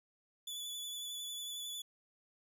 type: tone with vibrato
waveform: sawtooth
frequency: 3450 Hz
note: A7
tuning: 35 cents flat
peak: -38 dBFS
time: 0.47-1.82 s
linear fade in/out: 5 ms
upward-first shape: sine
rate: 11 Hz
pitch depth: 21 cents each way
effects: none